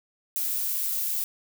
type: noise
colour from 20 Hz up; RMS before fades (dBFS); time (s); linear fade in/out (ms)
violet; -28; 0.36-1.24; 0
effects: none